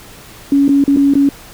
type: tone with dropouts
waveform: sine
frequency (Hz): 279.9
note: C#4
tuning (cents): +17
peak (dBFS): -7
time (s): 0.52-1.29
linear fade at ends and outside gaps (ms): 2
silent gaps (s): 0.681-0.691 / 0.84-0.878 / 0.963-0.97 / 1.138-1.153
effects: pink hiss -37 dBFS RMS until 1.53 s